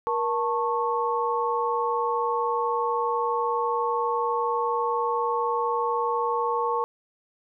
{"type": "tone cluster", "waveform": "sine", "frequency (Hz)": [473.7, 886, 1098], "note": ["A#4", "A5", "C#6"], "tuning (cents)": [28, 12, -17], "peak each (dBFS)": -27, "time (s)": [0.07, 6.84], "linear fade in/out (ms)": 0, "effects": []}